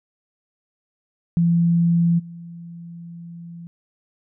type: tone with level steps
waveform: sine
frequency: 169.8 Hz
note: F3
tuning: 48 cents flat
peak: -14 / -34 dBFS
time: 1.37-3.67 s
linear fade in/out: 0 ms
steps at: 2.18 s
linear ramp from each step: 20 ms
effects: none